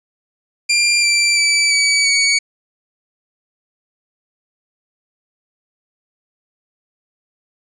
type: tone with pitch steps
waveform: 20% pulse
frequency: 2386 / 2350 / 2315 / 2281 / 2247 Hz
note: D7 / D7 / D7 / C#7 / C#7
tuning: +27 / +1 / -25 / +49 / +23 cents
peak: -7 dBFS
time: 0.69-2.39 s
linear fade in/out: 10 ms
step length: 340 ms
effects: resampled to 22050 Hz